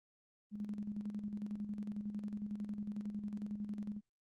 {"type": "tone with tremolo", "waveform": "sine", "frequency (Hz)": 207.7, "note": "G#3", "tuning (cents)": 0, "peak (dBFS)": -37, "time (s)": [0.51, 4.01], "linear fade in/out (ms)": 50, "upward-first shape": "square", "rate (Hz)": 11, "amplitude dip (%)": 55, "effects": ["Opus 24 kbps"]}